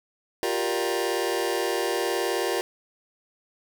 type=chord; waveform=sawtooth; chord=G minor seventh; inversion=third; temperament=just; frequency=352.8 / 392 / 470.4 / 588 Hz; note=F4 / G4 / Bb4 / D5; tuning=+18 / 0 / +16 / +2 cents; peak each=-25 / -25 / -25 / -29 dBFS; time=0.43-2.61 s; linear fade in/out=0 ms; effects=8-bit